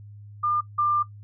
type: tone pair in turn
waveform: sine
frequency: 1203 / 1192.6 Hz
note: D6 / D6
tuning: +41 / +26 cents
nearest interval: unison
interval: 15 cents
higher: first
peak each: -21 / -19 dBFS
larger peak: second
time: 0.43-0.61 / 0.78-1.03 s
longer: second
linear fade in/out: 10 ms
effects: noise-tail reverb RT60 0.1 s tail -17 dB re dry + added 103 Hz sine -41 dBFS peak until 1.23 s